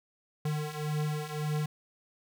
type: beating tone pair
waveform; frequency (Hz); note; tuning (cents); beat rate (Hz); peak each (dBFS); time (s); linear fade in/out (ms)
square; 150 / 151.8; D3 / D#3; +37 / -42; 1.8; -36 / -33; 0.45-1.66; 5
effects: none